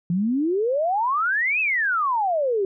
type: exponential two-way sweep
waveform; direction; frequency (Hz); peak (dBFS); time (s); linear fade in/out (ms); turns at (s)
sine; up then down; 166.5 to 2643 to 375.6; -19; 0.1-2.65; 2; 1.6
effects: none